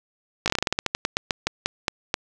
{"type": "slowing click train", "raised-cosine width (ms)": 0.2, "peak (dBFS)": -4, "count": 19, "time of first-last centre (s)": [0.46, 2.141], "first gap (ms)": 18, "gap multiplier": 1.17, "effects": []}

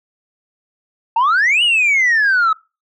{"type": "exponential two-way sweep", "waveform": "sine", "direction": "up then down", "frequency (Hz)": [880, 2966, 1270], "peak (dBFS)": -9, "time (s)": [1.16, 2.53], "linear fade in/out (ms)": 5, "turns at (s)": 1.63, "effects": ["noise-tail reverb RT60 0.3 s tail -25 dB re dry", "tanh soft clip ceiling -9 dBFS"]}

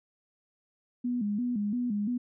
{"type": "tone with vibrato", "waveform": "sine", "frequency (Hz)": 224.7, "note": "A3", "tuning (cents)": 37, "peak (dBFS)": -27, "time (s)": [1.04, 2.18], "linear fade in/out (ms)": 10, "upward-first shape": "square", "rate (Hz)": 2.9, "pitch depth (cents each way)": 150, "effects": []}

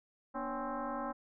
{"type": "tone with frequency modulation", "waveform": "sine", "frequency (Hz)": 242.4, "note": "B3", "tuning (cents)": -32, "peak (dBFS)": -35, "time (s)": [0.34, 1.13], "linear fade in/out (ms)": 20, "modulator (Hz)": 267, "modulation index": 4.1, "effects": []}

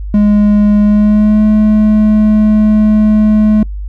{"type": "tone with pitch glide", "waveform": "triangle", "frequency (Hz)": [207.7, 213.7], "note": ["G#3", "G#3"], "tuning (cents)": [0, 50], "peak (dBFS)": -3, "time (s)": [0.14, 3.63], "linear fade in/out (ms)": 2, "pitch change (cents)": 50, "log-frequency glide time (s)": [0.82, 1.44], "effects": ["noise-tail reverb RT60 0.1 s tail -26 dB re dry", "added 50 Hz sine -18 dBFS peak until 3.88 s"]}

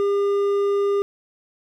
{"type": "tone with hard clipping", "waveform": "triangle", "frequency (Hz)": 402, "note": "G4", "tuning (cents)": 44, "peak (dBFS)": -19, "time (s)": [0, 1.02], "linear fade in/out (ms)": 0, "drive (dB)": 9, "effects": []}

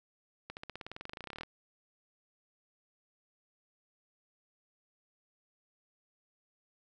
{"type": "accelerating click train", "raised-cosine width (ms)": 0.3, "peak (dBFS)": -26, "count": 23, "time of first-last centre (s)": [0.5, 1.434], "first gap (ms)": 69, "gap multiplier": 0.95, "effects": []}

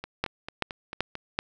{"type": "two click trains", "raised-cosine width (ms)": 0.3, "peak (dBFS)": [-9, -19], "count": [4, 6], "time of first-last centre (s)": [[0.24, 1.389], [0.04, 1.154]], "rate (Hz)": [2.61, 4.49], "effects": []}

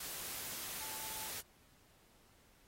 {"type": "tone in noise", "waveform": "sine", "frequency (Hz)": 874, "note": "A5", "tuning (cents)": -12, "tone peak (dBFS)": -53, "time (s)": [0.8, 1.28], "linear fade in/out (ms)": 5, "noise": "white", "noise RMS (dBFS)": -44, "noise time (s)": [0, 1.41], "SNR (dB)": -12, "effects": ["pink hiss -68 dBFS RMS until 2.67 s", "AAC 48 kbps"]}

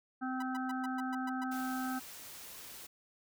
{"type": "harmonic tone", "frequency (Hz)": 258.4, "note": "C4", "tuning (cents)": -21, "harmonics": [1, 3, 5, 6], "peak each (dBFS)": [-36, -41, -43, -44], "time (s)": [0.21, 2], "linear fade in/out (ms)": 20}
{"type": "tone bursts", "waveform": "sawtooth", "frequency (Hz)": 987, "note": "B5", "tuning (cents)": -1, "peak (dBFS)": -40, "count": 8, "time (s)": [0.4, 1.44], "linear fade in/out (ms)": 5, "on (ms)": 25, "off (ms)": 120}
{"type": "noise", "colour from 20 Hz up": "white", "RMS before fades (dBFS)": -49, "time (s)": [1.51, 2.87], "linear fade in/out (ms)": 10}
{"effects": []}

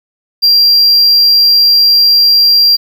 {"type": "tone", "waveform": "triangle", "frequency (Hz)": 4749, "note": "D8", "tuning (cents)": 18, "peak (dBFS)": -3, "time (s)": [0.42, 2.77], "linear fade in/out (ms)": 20, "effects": ["7-bit"]}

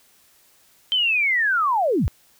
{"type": "linear sweep", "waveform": "sine", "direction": "down", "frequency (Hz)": [3136, 35], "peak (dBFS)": -17, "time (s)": [0.92, 2.08], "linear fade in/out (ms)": 0, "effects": ["white hiss -57 dBFS RMS until 2.39 s"]}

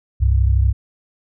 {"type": "tone pair together", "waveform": "sine", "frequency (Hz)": [65.41, 98], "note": ["C2", "G2"], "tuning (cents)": [0, 0], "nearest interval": "perfect fifth", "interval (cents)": 700, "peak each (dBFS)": [-13, -17], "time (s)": [0.2, 0.73], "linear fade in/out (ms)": 20, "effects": []}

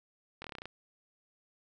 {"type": "slowing click train", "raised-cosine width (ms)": 0.3, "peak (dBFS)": -26, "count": 9, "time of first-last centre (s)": [0.42, 0.656], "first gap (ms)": 23, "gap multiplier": 1.07, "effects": []}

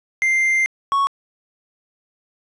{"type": "tone pair in turn", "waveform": "triangle", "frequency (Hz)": [2093, 1108.7], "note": ["C7", "C#6"], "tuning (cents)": [0, 0], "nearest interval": "major seventh", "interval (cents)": 1100, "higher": "first", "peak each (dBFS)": -13, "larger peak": "neither", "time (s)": [[0.22, 0.66], [0.92, 1.07]], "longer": "first", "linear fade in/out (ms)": 0, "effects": ["resampled to 24000 Hz", "9-bit"]}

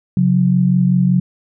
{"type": "tone pair together", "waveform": "sine", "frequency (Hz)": [136.16, 181.4], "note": ["C#3", "F#3"], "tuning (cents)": [-31, -34], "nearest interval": "perfect fourth", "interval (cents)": 497, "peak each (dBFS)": [-15, -12], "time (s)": [0.17, 1.2], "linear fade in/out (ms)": 2, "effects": []}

